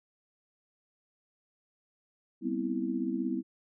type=chord; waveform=sine; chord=C major seventh; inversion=second; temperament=just; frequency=196.22 / 245.3 / 261.6 / 327 Hz; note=G3 / B3 / C4 / E4; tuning=+2 / -12 / 0 / -14 cents; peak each=-37 / -34 / -35 / -34 dBFS; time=2.41-3.43 s; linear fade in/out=50 ms; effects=none